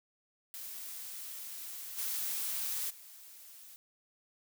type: noise with level steps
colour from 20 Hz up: blue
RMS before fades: -44 / -36 / -53 dBFS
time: 0.54-3.76 s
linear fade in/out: 0 ms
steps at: 1.97 / 2.89 s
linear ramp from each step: 20 ms
effects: none